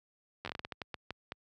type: slowing click train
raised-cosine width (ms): 0.3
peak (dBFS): -22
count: 13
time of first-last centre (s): 0.45-1.321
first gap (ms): 11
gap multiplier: 1.31
effects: high-pass 60 Hz 12 dB/octave